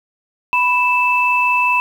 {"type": "tone pair together", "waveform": "sine", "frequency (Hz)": [987.8, 2637], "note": ["B5", "E7"], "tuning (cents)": [0, 0], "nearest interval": "octave + perfect fourth", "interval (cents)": 1700, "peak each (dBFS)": [-15, -15], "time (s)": [0.53, 1.8], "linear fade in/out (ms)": 0, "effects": ["7-bit"]}